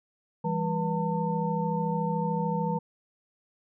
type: tone cluster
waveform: sine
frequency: 166.7 / 200.3 / 485.3 / 901 Hz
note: E3 / G3 / B4 / A5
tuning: +20 / +38 / -30 / +41 cents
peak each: -29 / -32 / -33 / -31 dBFS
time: 0.44-2.79 s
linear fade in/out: 10 ms
effects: none